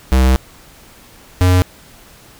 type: tone pair in turn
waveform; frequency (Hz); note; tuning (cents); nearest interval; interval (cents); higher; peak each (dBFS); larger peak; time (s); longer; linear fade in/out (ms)
square; 64.7 / 90.95; C2 / F#2; -19 / -29; tritone; 590; second; -9; neither; 0.12-0.36 / 1.41-1.62; first; 0
effects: pink hiss -43 dBFS RMS until 2.39 s